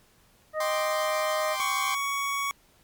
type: harmonic tone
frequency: 621 Hz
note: D#5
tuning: 3 cents flat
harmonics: 1 / 2 / 3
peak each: -27 / -33 / -37 dBFS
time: 0.53-1.57 s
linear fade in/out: 50 ms
type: chord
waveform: sawtooth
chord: G suspended fourth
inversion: none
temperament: equal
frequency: 784 / 1046.5 / 1174.7 Hz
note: G5 / C6 / D6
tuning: 0 / 0 / 0 cents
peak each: -32 / -27 / -32 dBFS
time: 0.6-1.95 s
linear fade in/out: 5 ms
type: tone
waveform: 25% pulse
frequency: 1119 Hz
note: C#6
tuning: 16 cents sharp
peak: -23 dBFS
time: 1.6-2.51 s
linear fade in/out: 0 ms
effects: pink hiss -61 dBFS RMS until 2.83 s + MP3 96 kbps